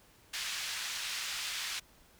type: band-pass noise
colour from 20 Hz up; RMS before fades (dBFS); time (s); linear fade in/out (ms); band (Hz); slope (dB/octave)
white; -38; 0.33-1.8; 10; 1600 to 4900; 12
effects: pink hiss -62 dBFS RMS until 2.19 s